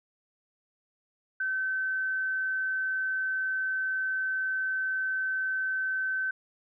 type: tone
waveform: sine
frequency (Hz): 1534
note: G6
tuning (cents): -38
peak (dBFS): -27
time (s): 1.4-6.31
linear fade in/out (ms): 5
effects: none